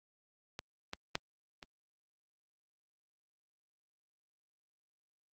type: clicks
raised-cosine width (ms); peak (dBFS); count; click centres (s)
0.2; -23 / -21 / -14 / -29; 4; 0.591 / 0.934 / 1.154 / 1.628
effects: high-pass 60 Hz 12 dB/octave + Opus 48 kbps